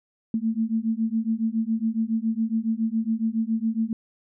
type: beating tone pair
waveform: sine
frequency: 220.4 / 227.6 Hz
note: A3 / A#3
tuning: +3 / -41 cents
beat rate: 7.2 Hz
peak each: -25 dBFS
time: 0.34-3.93 s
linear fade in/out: 2 ms
effects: none